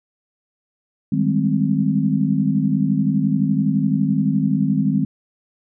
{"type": "chord", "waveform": "sine", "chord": "Ab major seventh", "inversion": "second", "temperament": "equal", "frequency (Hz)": [155.56, 196, 207.7, 261.6], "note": ["Eb3", "G3", "Ab3", "C4"], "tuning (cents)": [0, 0, 0, 0], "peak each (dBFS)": -21, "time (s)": [1.12, 5.05], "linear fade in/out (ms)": 5, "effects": []}